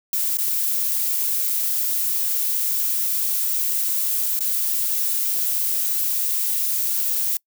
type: noise with dropouts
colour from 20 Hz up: violet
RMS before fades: -22 dBFS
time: 0.13-7.37 s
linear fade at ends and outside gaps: 2 ms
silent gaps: 0.372-0.384 / 4.392-4.406 s
effects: noise-tail reverb RT60 0.1 s tail -26 dB re dry